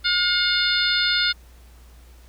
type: harmonic tone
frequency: 716 Hz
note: F5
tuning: 43 cents sharp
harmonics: 2 / 3 / 4 / 5 / 6 / 7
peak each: -23 / -28 / -30 / -23 / -24 / -29 dBFS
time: 0.04-1.33 s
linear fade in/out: 20 ms
effects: added 60 Hz sine -45 dBFS peak until 2.28 s + pink hiss -55 dBFS RMS until 2.28 s